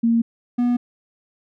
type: tone pair in turn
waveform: sine / triangle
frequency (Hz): 231 / 243.2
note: A#3 / B3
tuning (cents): -16 / -26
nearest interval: minor second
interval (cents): 90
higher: second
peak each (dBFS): -14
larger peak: neither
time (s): 0.03-0.22 / 0.58-0.77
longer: neither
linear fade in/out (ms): 10
effects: none